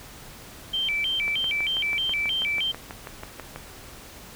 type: tone with vibrato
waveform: sine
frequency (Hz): 2700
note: E7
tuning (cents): +41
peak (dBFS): -23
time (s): 0.73-2.72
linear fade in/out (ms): 10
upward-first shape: square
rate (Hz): 3.2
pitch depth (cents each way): 260
type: click train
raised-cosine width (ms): 0.5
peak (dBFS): -20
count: 15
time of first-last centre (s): 1.28-3.56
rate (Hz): 6.14
effects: pink hiss -44 dBFS RMS until 4.35 s